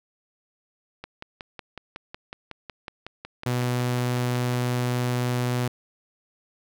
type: click train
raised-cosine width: 0.3 ms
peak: -20 dBFS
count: 20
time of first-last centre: 1.04-4.539 s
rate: 5.43 Hz
type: tone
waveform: sawtooth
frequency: 123.47 Hz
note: B2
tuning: in tune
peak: -19 dBFS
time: 3.46-5.68 s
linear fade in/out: 5 ms
effects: none